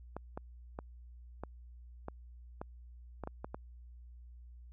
clicks, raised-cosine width 1 ms, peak -26 dBFS, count 10, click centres 0.166 / 0.375 / 0.789 / 1.436 / 2.084 / 2.615 / 3.237 / 3.274 / 3.445 / 3.545 s, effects added 60 Hz sine -50 dBFS peak until 4.72 s

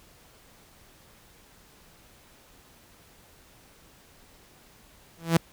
sawtooth tone with exponential growth, 165.7 Hz, E3, 9 cents sharp, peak -11 dBFS, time 5.18-5.37 s, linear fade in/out 2 ms, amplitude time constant 41 ms, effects pink hiss -56 dBFS RMS until 5.52 s

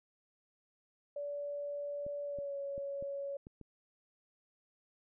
sine tone with pitch glide, 576 to 559.3 Hz, D5 to C#5, -34 to +15 cents, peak -37 dBFS, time 1.16-3.37 s, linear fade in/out 5 ms, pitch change -51 cents, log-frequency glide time 2.24-2.57 s
clicks, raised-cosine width 3 ms, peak -37 dBFS, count 6, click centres 2.065 / 2.387 / 2.779 / 3.025 / 3.469 / 3.613 s
effects none

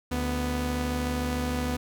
sawtooth tone pair together, 73.41 / 247.3 Hz, D2 / B3, 0 / +3 cents, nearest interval octave + major sixth, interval 2103 cents, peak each -26 / -25 dBFS, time 0.11-1.77 s, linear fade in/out 10 ms, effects none

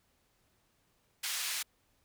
pink band-pass noise, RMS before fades -36 dBFS, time 1.23-1.63 s, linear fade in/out 10 ms, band 2200 to 14000 Hz, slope 12 dB/octave, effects pink hiss -73 dBFS RMS until 2.04 s

